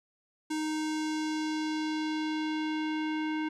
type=tone with low-pass filter sweep; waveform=square; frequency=310.1 Hz; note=D#4; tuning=6 cents flat; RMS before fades=-32 dBFS; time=0.5-3.49 s; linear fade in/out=10 ms; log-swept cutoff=8300 to 2400 Hz; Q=1.4; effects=none